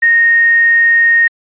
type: tone with quantisation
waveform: sine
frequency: 1855 Hz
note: A#6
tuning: 9 cents flat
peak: -6 dBFS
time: 0.02-1.28 s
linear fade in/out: 10 ms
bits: 5
effects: resampled to 8000 Hz